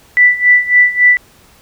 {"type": "tone with tremolo", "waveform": "sine", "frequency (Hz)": 1975.5, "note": "B6", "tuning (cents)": 0, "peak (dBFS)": -3, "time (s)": [0.17, 1.17], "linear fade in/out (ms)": 0, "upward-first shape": "sine", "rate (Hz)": 3.6, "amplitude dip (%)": 85, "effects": ["pink hiss -46 dBFS RMS until 1.61 s"]}